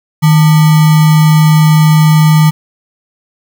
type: tone with sample-and-hold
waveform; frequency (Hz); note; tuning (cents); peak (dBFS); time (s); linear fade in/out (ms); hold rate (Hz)
sine; 155.56; D#3; 0; -3; 0.22-2.51; 20; 1050
effects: none